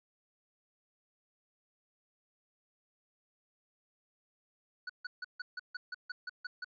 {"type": "tone bursts", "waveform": "square", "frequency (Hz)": 1479, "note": "F#6", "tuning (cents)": -1, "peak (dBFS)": -38, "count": 11, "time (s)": [4.87, 6.645], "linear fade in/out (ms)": 5, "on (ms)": 25, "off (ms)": 150, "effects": ["resampled to 11025 Hz"]}